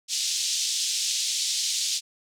white band-pass noise, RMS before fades -27 dBFS, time 0.08-2.01 s, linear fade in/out 50 ms, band 3300 to 7100 Hz, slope 24 dB/octave, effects none

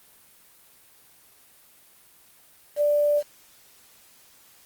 sine tone with quantisation, 587.3 Hz, D5, in tune, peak -18 dBFS, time 2.76-3.23 s, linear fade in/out 50 ms, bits 7, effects white hiss -55 dBFS RMS until 4.65 s + Opus 32 kbps

